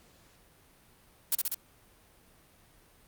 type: noise with echo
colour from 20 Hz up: blue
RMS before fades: -26 dBFS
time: 1.32-1.35 s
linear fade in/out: 2 ms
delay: 65 ms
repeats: 3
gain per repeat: -2 dB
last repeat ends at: 1.545 s
effects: pink hiss -61 dBFS RMS until 3.07 s + Opus 48 kbps